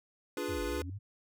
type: chord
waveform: square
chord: D diminished seventh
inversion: none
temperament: equal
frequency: 293.7 / 349.2 / 415.3 / 493.9 Hz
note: D4 / F4 / Ab4 / Cb5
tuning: 0 / 0 / 0 / 0 cents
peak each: -40 dBFS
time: 0.37-0.82 s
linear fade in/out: 2 ms
type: linear two-way sweep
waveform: sine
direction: down then up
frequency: 106.2 to 46.25 to 106.2 Hz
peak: -38 dBFS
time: 0.48-0.99 s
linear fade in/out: 20 ms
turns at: 0.62 s
type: tone with exponential growth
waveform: sine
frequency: 275.3 Hz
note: C#4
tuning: 12 cents flat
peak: -40 dBFS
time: 0.68-0.9 s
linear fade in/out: 5 ms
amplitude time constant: 47 ms
effects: none